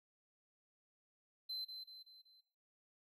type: tone with echo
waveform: triangle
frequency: 4075 Hz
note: C8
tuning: 47 cents flat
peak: -40 dBFS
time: 1.49-1.65 s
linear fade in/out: 10 ms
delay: 190 ms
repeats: 4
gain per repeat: -6 dB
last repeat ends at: 2.41 s
effects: noise-tail reverb RT60 0.9 s tail -19 dB re dry